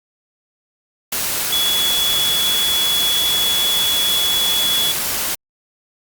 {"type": "tone in noise", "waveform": "sine", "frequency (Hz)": 3388, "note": "G#7", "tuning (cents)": 34, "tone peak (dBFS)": -16, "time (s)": [1.52, 4.92], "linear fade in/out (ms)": 5, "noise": "white", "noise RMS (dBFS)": -21, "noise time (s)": [1.12, 5.35], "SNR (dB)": 2, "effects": ["Opus 48 kbps"]}